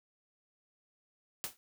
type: noise with exponential decay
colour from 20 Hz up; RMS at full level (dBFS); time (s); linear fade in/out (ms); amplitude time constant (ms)
white; -34; 1.44-1.57; 0; 28
effects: none